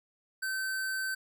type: tone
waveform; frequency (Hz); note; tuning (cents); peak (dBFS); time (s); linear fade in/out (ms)
square; 1540; G6; -31; -32; 0.42-1.15; 10
effects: none